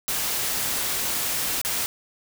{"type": "noise with dropouts", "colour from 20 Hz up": "white", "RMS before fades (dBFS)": -26, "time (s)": [0.08, 1.86], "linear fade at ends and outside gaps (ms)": 0, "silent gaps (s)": [1.615, 1.649], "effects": []}